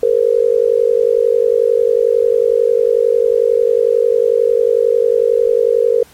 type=tone with amplitude modulation; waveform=sine; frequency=470 Hz; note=A#4; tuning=14 cents sharp; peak=-5 dBFS; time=0.03-6.03 s; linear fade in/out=2 ms; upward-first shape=sine; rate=51.1 Hz; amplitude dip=100%; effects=pink hiss -45 dBFS RMS until 6.13 s + MP3 64 kbps